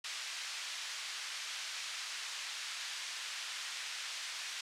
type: band-pass noise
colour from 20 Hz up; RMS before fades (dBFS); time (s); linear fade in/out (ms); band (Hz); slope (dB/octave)
white; -42; 0.04-4.61; 5; 1500 to 5200; 12
effects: low-pass 9000 Hz 12 dB/octave